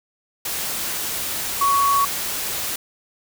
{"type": "tone in noise", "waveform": "sine", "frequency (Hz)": 1118, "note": "C#6", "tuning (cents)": 14, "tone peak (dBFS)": -15, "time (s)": [1.61, 2.05], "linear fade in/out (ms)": 5, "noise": "white", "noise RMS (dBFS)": -26, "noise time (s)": [0.45, 2.76], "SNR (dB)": 8, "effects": []}